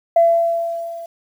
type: tone with level ramp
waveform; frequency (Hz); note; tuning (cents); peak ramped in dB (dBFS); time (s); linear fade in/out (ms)
sine; 674; E5; +38; -7 to -29; 0.16-1.06; 5
effects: tanh soft clip ceiling -3 dBFS + 8-bit